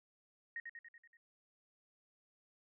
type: tone with echo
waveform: sine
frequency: 1864.7 Hz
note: A#6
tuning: in tune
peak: -40 dBFS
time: 0.56-0.6 s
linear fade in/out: 2 ms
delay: 95 ms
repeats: 6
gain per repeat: -4 dB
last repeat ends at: 1.17 s
effects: none

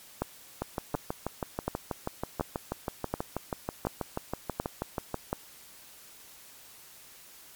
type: two click trains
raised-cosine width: 1 ms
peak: -16 / -14 dBFS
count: 29 / 8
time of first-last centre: 0.62-5.143 / 0.22-5.329 s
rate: 6.19 / 1.37 Hz
effects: white hiss -52 dBFS RMS until 7.55 s + MP3 96 kbps

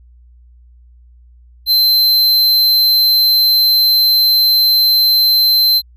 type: tone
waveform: square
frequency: 4100 Hz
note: C8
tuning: 36 cents flat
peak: -9 dBFS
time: 1.66-5.82 s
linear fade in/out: 50 ms
effects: added 60 Hz sine -41 dBFS peak until 5.96 s

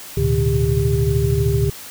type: tone cluster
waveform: sine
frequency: 73.7 / 111.7 / 124.7 / 147.9 / 399 Hz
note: D2 / A2 / B2 / D3 / G4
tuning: +7 / +27 / +17 / +13 / +31 cents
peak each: -21 dBFS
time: 0.17-1.7 s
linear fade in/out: 5 ms
effects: white hiss -36 dBFS RMS until 1.9 s

